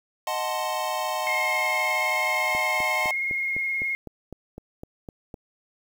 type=chord; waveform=square; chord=D# diminished seventh; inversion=none; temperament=equal; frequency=622.3 / 740 / 880 / 1046.5 Hz; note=D#5 / F#5 / A5 / C6; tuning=0 / 0 / 0 / 0 cents; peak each=-32 dBFS; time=0.27-3.11 s; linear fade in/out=2 ms
type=tone with vibrato; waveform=sine; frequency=2148 Hz; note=C7; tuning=45 cents sharp; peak=-24 dBFS; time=1.27-3.95 s; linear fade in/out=0 ms; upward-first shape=square; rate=19 Hz; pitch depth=16 cents each way
type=click train; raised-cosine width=2 ms; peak=-24 dBFS; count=12; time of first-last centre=2.55-5.342 s; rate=3.94 Hz
effects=9-bit